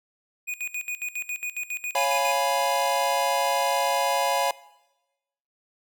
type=tone with tremolo; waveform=square; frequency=2470 Hz; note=D#7; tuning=13 cents flat; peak=-28 dBFS; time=0.47-2.35 s; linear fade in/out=20 ms; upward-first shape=square; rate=7.3 Hz; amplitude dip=80%
type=chord; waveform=square; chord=C# dominant seventh; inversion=none; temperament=equal; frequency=554.4 / 698.5 / 830.6 / 987.8 Hz; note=C#5 / E#5 / G#5 / B5; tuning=0 / 0 / 0 / 0 cents; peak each=-28 dBFS; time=1.95-4.51 s; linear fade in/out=2 ms
effects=noise-tail reverb RT60 1.0 s tail -20 dB re dry